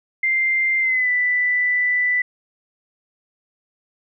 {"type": "tone with pitch glide", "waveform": "sine", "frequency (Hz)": [2093, 1983.5], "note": ["C7", "B6"], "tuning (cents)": [0, 7], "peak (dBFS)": -16, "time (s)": [0.23, 2.22], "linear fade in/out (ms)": 5, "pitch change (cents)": -93, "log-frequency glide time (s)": [0.8, 1.1], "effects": []}